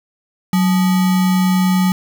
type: tone with sample-and-hold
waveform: sine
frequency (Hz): 185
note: F#3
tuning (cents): 0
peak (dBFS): -11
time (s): 0.53-1.92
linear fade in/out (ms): 2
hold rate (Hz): 1050
effects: none